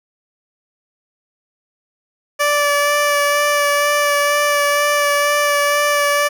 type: tone with vibrato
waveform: 15% pulse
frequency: 581 Hz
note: D5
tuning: 19 cents flat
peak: -7 dBFS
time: 2.39-6.29 s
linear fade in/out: 20 ms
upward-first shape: sine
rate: 2.1 Hz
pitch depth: 14 cents each way
effects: none